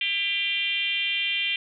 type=tone with frequency modulation; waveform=sine; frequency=2763 Hz; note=F7; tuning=19 cents flat; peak=-23 dBFS; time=0.01-1.56 s; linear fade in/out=2 ms; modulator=382 Hz; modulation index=1.6; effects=none